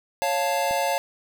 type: chord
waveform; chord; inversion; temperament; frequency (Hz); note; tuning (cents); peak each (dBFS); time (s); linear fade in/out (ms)
square; Db augmented; none; equal; 554.4 / 698.5 / 880; Db5 / F5 / A5; 0 / 0 / 0; -27; 0.22-0.98; 0
type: click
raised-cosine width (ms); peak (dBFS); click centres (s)
3; -27; 0.71
effects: none